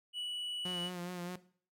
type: tone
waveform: triangle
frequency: 2947 Hz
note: F#7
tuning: 8 cents flat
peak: -35 dBFS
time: 0.13-0.91 s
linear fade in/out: 50 ms
type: tone with vibrato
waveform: sawtooth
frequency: 177.8 Hz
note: F3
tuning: 31 cents sharp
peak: -35 dBFS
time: 0.65-1.36 s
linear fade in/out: 5 ms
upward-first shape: sine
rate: 4.8 Hz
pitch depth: 36 cents each way
effects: noise-tail reverb RT60 0.5 s tail -17 dB re dry